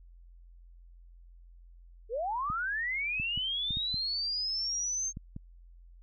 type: linear sweep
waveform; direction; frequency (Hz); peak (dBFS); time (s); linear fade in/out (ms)
sine; up; 415.3 to 6410; -30; 2.09-5.13; 50
type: clicks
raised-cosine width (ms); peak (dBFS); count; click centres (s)
5; -27; 8; 2.501 / 3.199 / 3.376 / 3.707 / 3.771 / 3.943 / 5.171 / 5.364
effects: added 43 Hz sine -51 dBFS peak until 6.02 s